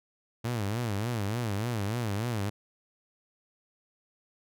sawtooth tone with vibrato, 110 Hz, A2, in tune, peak -25 dBFS, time 0.44-2.5 s, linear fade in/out 10 ms, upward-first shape sine, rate 3.4 Hz, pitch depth 190 cents each way, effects none

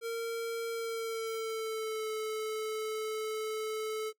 square tone with pitch glide, 460 to 434.7 Hz, A#4 to A4, -23 to -21 cents, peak -34 dBFS, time 0.01-4.13 s, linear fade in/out 50 ms, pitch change -98 cents, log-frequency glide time 0.7-2.1 s, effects noise-tail reverb RT60 0.1 s tail -22 dB re dry

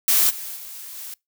blue noise with level steps, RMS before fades -17 / -33 / -37 / -35 dBFS, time 0.08-1.14 s, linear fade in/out 2 ms, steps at 0.29 / 0.55 / 0.95 s, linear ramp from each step 20 ms, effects noise-tail reverb RT60 0.2 s tail -25 dB re dry

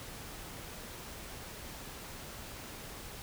silence, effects pink hiss -46 dBFS RMS until 3.22 s

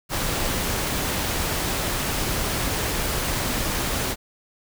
pink noise, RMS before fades -25 dBFS, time 0.09-4.16 s, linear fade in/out 50 ms, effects none

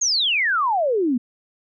sine exponential sweep, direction down, 6780 to 229.5 Hz, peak -17 dBFS, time 0.01-1.18 s, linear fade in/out 10 ms, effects none

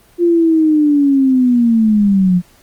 sine linear sweep, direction down, 349.9 to 174.61 Hz, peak -8 dBFS, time 0.18-2.42 s, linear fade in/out 50 ms, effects pink hiss -49 dBFS RMS until 2.62 s + Opus 24 kbps

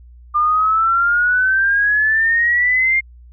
sine exponential sweep, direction up, 1195 to 2128 Hz, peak -12 dBFS, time 0.34-3.01 s, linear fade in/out 20 ms, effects added 60 Hz sine -39 dBFS peak until 3.32 s

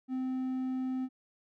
triangle tone, 258.6 Hz, C4, 20 cents flat, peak -29 dBFS, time 0.08-1.09 s, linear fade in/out 50 ms, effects none

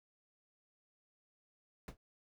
brown noise with exponential decay, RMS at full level -37 dBFS, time 1.88-1.97 s, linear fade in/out 2 ms, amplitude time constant 19 ms, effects none

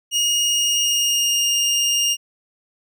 25% pulse tone with pitch glide, 2862 to 2827 Hz, F7 to F7, +42 to +20 cents, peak -13 dBFS, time 0.11-2.17 s, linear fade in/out 50 ms, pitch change -22 cents, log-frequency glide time 0.42-1.55 s, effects none

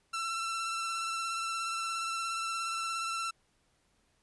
sawtooth tone with vibrato, 1342 Hz, E6, 31 cents sharp, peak -29 dBFS, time 0.13-3.31 s, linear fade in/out 10 ms, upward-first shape sine, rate 17 Hz, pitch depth 21 cents each way, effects pink hiss -72 dBFS RMS until 4.22 s + resampled to 24000 Hz

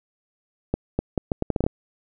accelerating click train, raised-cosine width 2 ms, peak -8 dBFS, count 10, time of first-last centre 0.74-1.665 s, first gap 250 ms, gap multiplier 0.75, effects none

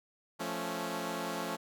10% pulse chord, F augmented, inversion none, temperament equal, 174.61 / 220 / 277.2 Hz, F3 / A3 / C#4, 0 / 0 / 0 cents, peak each -31 dBFS, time 0.39-1.57 s, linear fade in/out 20 ms, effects none

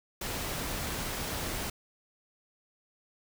pink noise, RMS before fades -35 dBFS, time 0.21-1.7 s, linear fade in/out 5 ms, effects none

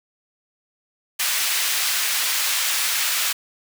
pink high-pass noise, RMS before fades -22 dBFS, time 1.19-3.33 s, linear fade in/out 10 ms, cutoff 1900 Hz, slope 12 dB/octave, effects none

